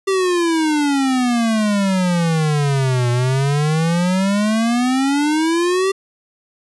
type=exponential two-way sweep; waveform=square; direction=down then up; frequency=392 to 120 to 392 Hz; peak=-15 dBFS; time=0.07-5.92 s; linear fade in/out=10 ms; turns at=3.1 s; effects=resampled to 24000 Hz